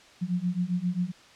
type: beating tone pair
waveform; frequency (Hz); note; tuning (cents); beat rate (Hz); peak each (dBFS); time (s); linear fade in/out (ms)
sine; 174.61 / 182.11; F3 / F#3; 0 / -27; 7.5; -29 / -28; 0.21-1.12; 20
effects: white hiss -53 dBFS RMS until 1.35 s + low-pass 5000 Hz 12 dB/octave